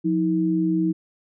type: tone pair together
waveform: sine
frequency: 177.58 / 320 Hz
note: F3 / D#4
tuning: +29 / +49 cents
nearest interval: minor seventh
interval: 1020 cents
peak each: -23 / -20 dBFS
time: 0.04-0.93 s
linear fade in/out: 20 ms
effects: none